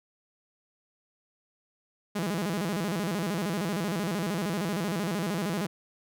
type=tone with vibrato; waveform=sawtooth; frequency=185 Hz; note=F#3; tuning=in tune; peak=-24 dBFS; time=2.15-5.67 s; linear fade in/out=10 ms; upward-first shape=square; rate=13 Hz; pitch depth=190 cents each way; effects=none